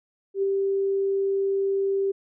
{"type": "tone with ADSR envelope", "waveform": "sine", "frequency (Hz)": 392, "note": "G4", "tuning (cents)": 0, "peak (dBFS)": -19, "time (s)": [0.34, 2.12], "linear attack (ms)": 87, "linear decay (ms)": 10, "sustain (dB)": -2, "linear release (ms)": 13, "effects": []}